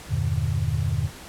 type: chord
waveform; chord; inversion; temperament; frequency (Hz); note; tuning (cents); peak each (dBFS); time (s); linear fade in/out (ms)
sine; E half-diminished seventh; none; just; 82.41 / 98.89 / 118.67 / 148.33; E2 / G2 / Bb2 / D3; 0 / +16 / +31 / +18; -27; 0.08-1.1; 50
effects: pink hiss -42 dBFS RMS until 1.28 s + low-pass 12000 Hz 12 dB/octave